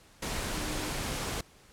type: tone in noise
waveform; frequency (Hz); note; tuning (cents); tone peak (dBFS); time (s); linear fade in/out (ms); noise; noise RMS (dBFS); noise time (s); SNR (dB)
sine; 303.5; D#4; -43; -40; 0.54-0.9; 5; pink; -34; 0.22-1.41; -9
effects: pink hiss -58 dBFS RMS until 1.72 s + low-pass 11000 Hz 12 dB/octave